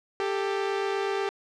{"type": "tone pair together", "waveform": "sawtooth", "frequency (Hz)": [393.4, 441.6], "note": ["G4", "A4"], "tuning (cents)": [6, 6], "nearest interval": "major second", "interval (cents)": 200, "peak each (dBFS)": [-23, -28], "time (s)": [0.2, 1.29], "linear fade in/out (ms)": 0, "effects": ["low-pass 4000 Hz 12 dB/octave"]}